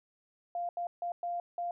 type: tone bursts at uneven times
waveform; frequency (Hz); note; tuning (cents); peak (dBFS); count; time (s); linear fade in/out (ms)
sine; 697; F5; -4; -32; 5; 0.55-0.69 / 0.77-0.87 / 1.02-1.12 / 1.23-1.4 / 1.58-1.71; 2
effects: none